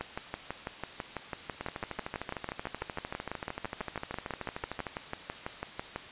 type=two click trains; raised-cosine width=0.5 ms; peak=-19 / -20 dBFS; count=37 / 44; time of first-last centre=0.01-5.96 / 1.61-4.868 s; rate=6.05 / 13.2 Hz; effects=white hiss -46 dBFS RMS until 6.11 s + resampled to 8000 Hz